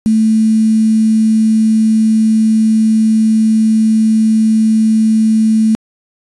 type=tone with quantisation; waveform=sine; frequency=220 Hz; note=A3; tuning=in tune; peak=-7 dBFS; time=0.06-5.75 s; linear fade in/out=0 ms; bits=5; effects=resampled to 24000 Hz